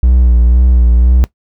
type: tone with vibrato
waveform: triangle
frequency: 60.7 Hz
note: B1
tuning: 29 cents flat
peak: -3 dBFS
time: 0.03-1.24 s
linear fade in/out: 0 ms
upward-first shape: sine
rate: 2 Hz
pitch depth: 51 cents each way
effects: noise-tail reverb RT60 0.1 s tail -18 dB re dry